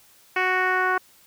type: tone with low-pass filter sweep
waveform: 10% pulse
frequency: 370 Hz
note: F#4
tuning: in tune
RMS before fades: -22 dBFS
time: 0.36-0.98 s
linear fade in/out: 5 ms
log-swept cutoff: 2400 to 1400 Hz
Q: 2.3
effects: white hiss -55 dBFS RMS until 1.26 s